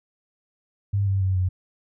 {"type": "tone with pitch steps", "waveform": "sine", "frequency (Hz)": [100, 97.21, 94.5, 91.86], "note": ["G2", "G2", "F#2", "F#2"], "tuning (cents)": [35, -14, 37, -12], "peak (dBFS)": -19, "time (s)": [0.93, 1.49], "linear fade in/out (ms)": 10, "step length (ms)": 140, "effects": []}